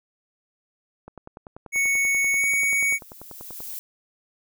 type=click train; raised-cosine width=1 ms; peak=-26 dBFS; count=27; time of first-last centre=1.08-3.604 s; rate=10.3 Hz
type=tone with pitch glide; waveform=square; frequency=2217 to 2238 Hz; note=C#7 to C#7; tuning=0 to +16 cents; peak=-20 dBFS; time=1.72-2.99 s; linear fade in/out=50 ms; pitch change=+16 cents; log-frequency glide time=2.35-2.46 s
type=noise with exponential growth; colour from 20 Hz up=violet; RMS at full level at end=-33 dBFS; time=1.81-3.79 s; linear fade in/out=0 ms; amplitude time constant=430 ms
effects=none